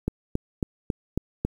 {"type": "click train", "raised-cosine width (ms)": 3, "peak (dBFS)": -11, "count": 6, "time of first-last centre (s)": [0.08, 1.45], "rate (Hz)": 3.65, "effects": ["8-bit"]}